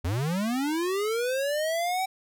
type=linear sweep; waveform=square; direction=up; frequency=77.78 to 769 Hz; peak=-26 dBFS; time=0.04-2.06 s; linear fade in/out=10 ms; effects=none